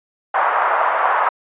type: band-pass noise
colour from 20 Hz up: white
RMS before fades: -17 dBFS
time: 0.34-1.29 s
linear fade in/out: 5 ms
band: 670 to 1300 Hz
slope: 24 dB/octave
effects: resampled to 8000 Hz